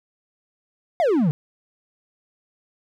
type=exponential sweep; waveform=triangle; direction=down; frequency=740 to 138.2 Hz; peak=-14 dBFS; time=1-1.31 s; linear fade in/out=0 ms; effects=none